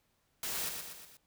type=noise with echo; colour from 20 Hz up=white; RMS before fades=-37 dBFS; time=0.43-0.69 s; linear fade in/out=2 ms; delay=120 ms; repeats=4; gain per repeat=-5 dB; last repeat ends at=1.17 s; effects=pink hiss -75 dBFS RMS until 1.26 s